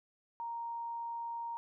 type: tone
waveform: sine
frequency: 932.3 Hz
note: A#5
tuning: in tune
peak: -37 dBFS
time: 0.4-1.57 s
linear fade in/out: 0 ms
effects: none